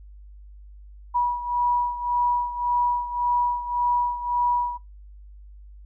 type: beating tone pair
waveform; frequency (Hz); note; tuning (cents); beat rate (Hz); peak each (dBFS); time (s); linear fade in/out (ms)
sine; 970 / 971.8; B5 / B5; -31 / -28; 1.8; -22 / -27; 1.14-4.78; 20
effects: noise-tail reverb RT60 0.2 s tail -24 dB re dry + added 50 Hz sine -42 dBFS peak until 5.85 s